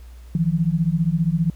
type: beating tone pair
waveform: sine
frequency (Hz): 158 / 173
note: D#3 / F3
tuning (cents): +27 / -16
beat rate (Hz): 15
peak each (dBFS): -20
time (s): 0.35-1.5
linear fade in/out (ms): 2
effects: added 60 Hz sine -38 dBFS peak until 1.55 s + pink hiss -55 dBFS RMS until 1.55 s